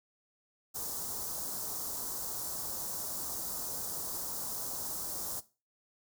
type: band-stop noise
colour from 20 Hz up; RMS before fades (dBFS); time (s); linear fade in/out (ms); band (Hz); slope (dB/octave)
white; -38; 0.74-5.41; 20; 1200 to 5100; 24
effects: noise-tail reverb RT60 0.3 s tail -17 dB re dry